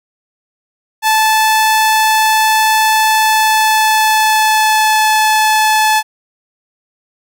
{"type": "tone with pitch glide", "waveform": "sawtooth", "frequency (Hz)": [873, 865], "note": ["A5", "A5"], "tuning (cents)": [-14, -30], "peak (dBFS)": -5, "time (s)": [1.02, 6.03], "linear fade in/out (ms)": 50, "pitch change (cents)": -16, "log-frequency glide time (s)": [3.09, 5.06], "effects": []}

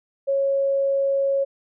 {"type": "tone", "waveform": "sine", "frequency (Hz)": 550, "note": "C#5", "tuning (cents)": -14, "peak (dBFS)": -18, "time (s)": [0.27, 1.45], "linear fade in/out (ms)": 20, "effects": []}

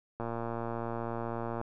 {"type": "click train", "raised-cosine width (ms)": 1, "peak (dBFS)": -22, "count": 165, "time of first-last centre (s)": [0.2, 1.614], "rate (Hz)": 116, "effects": []}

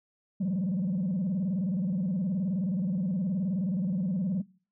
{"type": "tone with vibrato", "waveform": "sine", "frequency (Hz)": 186.2, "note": "F#3", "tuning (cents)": 11, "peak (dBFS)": -24, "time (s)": [0.4, 4.42], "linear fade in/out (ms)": 10, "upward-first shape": "square", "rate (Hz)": 19, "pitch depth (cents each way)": 130, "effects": ["noise-tail reverb RT60 0.4 s tail -23 dB re dry", "tanh soft clip ceiling -24 dBFS"]}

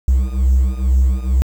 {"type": "beating tone pair", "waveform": "triangle", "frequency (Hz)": [63.7, 65.9], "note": ["C2", "C2"], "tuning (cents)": [-46, 13], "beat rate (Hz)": 2.2, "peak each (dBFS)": [-11, -14], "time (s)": [0.08, 1.42], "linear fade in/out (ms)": 0, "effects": ["tanh soft clip ceiling -3 dBFS", "7-bit"]}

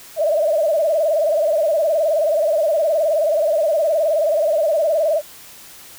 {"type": "tone with vibrato", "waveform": "sine", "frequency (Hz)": 622.3, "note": "D#5", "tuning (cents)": 0, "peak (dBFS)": -14, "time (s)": [0.16, 5.22], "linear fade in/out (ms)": 50, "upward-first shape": "sine", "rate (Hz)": 19, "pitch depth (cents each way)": 120, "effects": ["white hiss -41 dBFS RMS until 5.98 s"]}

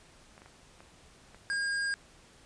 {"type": "clicks", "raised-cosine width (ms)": 0.5, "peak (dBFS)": -36, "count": 6, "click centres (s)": [0.379, 0.419, 0.46, 0.805, 1.346, 1.532]}
{"type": "tone", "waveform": "square", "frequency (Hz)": 1619, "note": "G#6", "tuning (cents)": -45, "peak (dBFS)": -30, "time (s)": [1.5, 1.94], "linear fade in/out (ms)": 0}
{"effects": ["pink hiss -58 dBFS RMS until 2.45 s", "resampled to 22050 Hz"]}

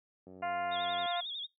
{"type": "click train", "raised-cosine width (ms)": 2, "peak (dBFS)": -37, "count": 74, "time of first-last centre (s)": [0.27, 1.057], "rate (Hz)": 92.8}
{"type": "harmonic tone", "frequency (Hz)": 349.2, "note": "F4", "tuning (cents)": 0, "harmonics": [2, 3, 4, 5, 6, 7, 8], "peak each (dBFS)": [-33, -42, -42, -48, -46, -53, -52], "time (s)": [0.42, 1.21], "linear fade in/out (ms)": 10}
{"type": "tone with vibrato", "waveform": "sine", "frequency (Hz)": 3493, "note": "A7", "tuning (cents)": -13, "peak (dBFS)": -37, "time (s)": [0.71, 1.47], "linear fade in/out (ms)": 20, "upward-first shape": "sine", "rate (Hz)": 11, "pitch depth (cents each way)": 110}
{"effects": ["noise-tail reverb RT60 0.2 s tail -24 dB re dry", "high-pass 150 Hz 12 dB/octave"]}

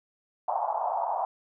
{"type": "band-pass noise", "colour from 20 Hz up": "pink", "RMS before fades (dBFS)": -29, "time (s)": [0.48, 1.25], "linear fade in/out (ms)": 2, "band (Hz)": [700, 950], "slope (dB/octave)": 48, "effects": []}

